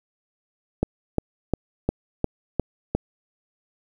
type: click train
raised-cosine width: 2 ms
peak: -7 dBFS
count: 7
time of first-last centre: 0.83-2.95 s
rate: 2.83 Hz
effects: 8-bit